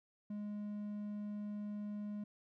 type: tone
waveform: triangle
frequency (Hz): 207.7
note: G#3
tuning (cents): 0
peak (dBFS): -38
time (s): 0.3-2.24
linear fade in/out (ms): 5
effects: none